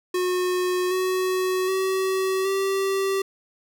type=tone with pitch steps; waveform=square; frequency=363.1 / 371.4 / 379.8 / 388.5 Hz; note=F#4 / F#4 / F#4 / G4; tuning=-33 / +7 / +45 / -16 cents; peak=-22 dBFS; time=0.14-3.22 s; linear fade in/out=5 ms; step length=770 ms; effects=none